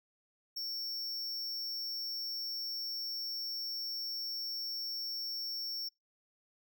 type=tone; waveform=square; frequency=5460 Hz; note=F8; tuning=40 cents flat; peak=-37 dBFS; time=0.56-5.89 s; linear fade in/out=10 ms; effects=noise-tail reverb RT60 0.2 s tail -25 dB re dry